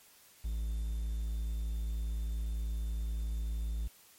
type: tone with quantisation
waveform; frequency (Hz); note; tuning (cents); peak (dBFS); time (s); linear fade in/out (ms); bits
triangle; 55; A1; 0; -30; 0.44-3.88; 10; 10
effects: white hiss -60 dBFS RMS until 4.18 s + MP3 64 kbps